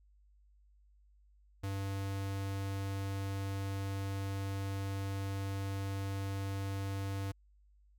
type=tone; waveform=square; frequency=98 Hz; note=G2; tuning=in tune; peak=-36 dBFS; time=1.63-7.32 s; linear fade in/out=10 ms; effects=added 50 Hz sine -62 dBFS peak until 7.98 s